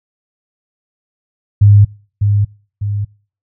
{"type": "tone with echo", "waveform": "sine", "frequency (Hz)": 102.4, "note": "G#2", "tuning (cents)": -24, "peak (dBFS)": -3, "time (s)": [1.61, 1.85], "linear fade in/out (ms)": 10, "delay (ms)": 600, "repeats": 2, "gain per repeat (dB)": -6, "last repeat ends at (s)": 3.05, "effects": ["noise-tail reverb RT60 0.4 s tail -24 dB re dry"]}